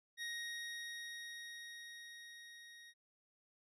25% pulse tone with level ramp, 1876 Hz, A#6, 11 cents sharp, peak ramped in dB -37 to -52 dBFS, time 0.17-2.94 s, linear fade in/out 50 ms, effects low-pass 10000 Hz 12 dB/octave

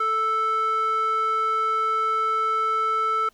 square tone with band-pass filter, 440 Hz, A4, in tune, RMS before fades -23 dBFS, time 0-3.29 s, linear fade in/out 5 ms, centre 1300 Hz, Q 4.3, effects pink hiss -61 dBFS RMS until 3.33 s + Opus 48 kbps

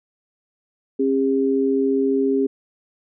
sine tone pair together, 269.9 / 404.4 Hz, C#4 / G#4, -46 / -46 cents, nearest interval perfect fifth, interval 700 cents, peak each -19 dBFS, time 0.99-2.47 s, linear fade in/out 10 ms, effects none

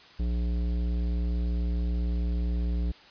triangle tone with tanh clipping, 59.1 Hz, A#1, 24 cents sharp, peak -27 dBFS, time 0.19-2.92 s, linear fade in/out 10 ms, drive 18 dB, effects white hiss -52 dBFS RMS until 3.1 s + resampled to 11025 Hz

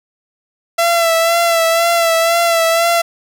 sawtooth tone with vibrato, 670 Hz, E5, 28 cents sharp, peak -7 dBFS, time 0.78-3.02 s, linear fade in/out 10 ms, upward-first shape sine, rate 2 Hz, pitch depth 35 cents each way, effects 7-bit

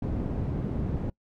white low-pass noise, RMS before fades -30 dBFS, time 0.02-1.1 s, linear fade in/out 5 ms, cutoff 210 Hz, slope 12 dB/octave, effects noise-tail reverb RT60 0.1 s tail -23 dB re dry

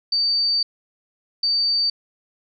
sine tone bursts at uneven times, 4606 Hz, D8, 34 cents flat, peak -17 dBFS, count 2, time 0.12-0.63 / 1.43-1.9 s, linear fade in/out 5 ms, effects none

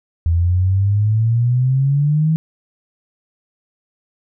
sine exponential sweep, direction up, 82.1 to 161.3 Hz, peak -12 dBFS, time 0.26-2.36 s, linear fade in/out 0 ms, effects none

